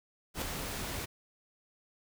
pink noise with ADSR envelope, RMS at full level -34 dBFS, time 0.34-1.06 s, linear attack 76 ms, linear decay 7 ms, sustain -4 dB, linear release 18 ms, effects none

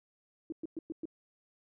sine tone bursts, 322.7 Hz, E4, 37 cents flat, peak -35 dBFS, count 5, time 0.5-1.055 s, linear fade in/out 2 ms, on 23 ms, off 110 ms, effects none

